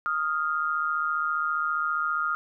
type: tone pair together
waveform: sine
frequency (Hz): 1245.1 / 1400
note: D#6 / F6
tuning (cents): +1 / +4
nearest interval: major second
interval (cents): 203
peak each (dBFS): -27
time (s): 0.06-2.35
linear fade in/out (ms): 0
effects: none